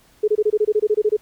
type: tone bursts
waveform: sine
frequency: 424.3 Hz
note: G#4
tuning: 37 cents sharp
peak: -13 dBFS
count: 13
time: 0.23-1.168 s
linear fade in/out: 10 ms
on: 50 ms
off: 24 ms
effects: pink hiss -55 dBFS RMS until 1.21 s